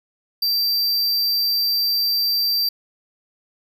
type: tone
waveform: square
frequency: 4691 Hz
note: D8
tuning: 3 cents flat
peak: -18 dBFS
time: 0.42-2.69 s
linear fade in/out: 5 ms
effects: none